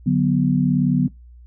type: chord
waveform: sine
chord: B minor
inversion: first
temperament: equal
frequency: 146.83 / 185 / 246.9 Hz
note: D3 / F#3 / B3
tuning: 0 / 0 / 0 cents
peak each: -19 dBFS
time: 0.06-1.08 s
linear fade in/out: 10 ms
effects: noise-tail reverb RT60 0.2 s tail -22 dB re dry + added 60 Hz sine -41 dBFS peak until 1.46 s